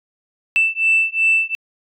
sine beating tone pair, 2655 / 2657.7 Hz, E7 / E7, +12 / +14 cents, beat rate 2.7 Hz, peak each -16 / -16 dBFS, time 0.56-1.55 s, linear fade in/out 0 ms, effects tanh soft clip ceiling -7 dBFS

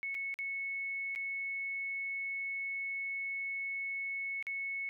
sine tone with dropouts, 2203 Hz, C#7, 11 cents flat, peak -35 dBFS, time 0.03-4.89 s, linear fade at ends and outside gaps 0 ms, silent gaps 0.145-0.15 / 0.341-0.389 / 1.151-1.159 / 4.426-4.468 s, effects none

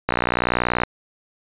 click train, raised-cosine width 0.5 ms, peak -3 dBFS, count 46, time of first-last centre 0.09-0.835 s, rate 60.4 Hz, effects resampled to 8000 Hz

